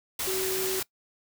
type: tone in noise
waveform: sine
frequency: 377.8 Hz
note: F#4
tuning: 36 cents sharp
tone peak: -29 dBFS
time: 0.27-0.8 s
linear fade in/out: 5 ms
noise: white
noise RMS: -31 dBFS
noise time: 0.19-0.83 s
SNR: -1 dB
effects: noise-tail reverb RT60 0.1 s tail -22 dB re dry